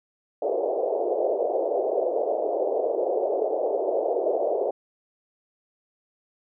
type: band-pass noise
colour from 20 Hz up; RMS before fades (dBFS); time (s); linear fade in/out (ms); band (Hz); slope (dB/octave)
pink; -25; 0.42-4.71; 5; 390 to 690; 48
effects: none